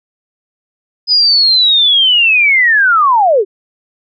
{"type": "linear sweep", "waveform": "sine", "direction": "down", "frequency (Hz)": [5030, 360.8], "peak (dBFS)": -6, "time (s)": [1.07, 3.45], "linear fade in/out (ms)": 50, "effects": []}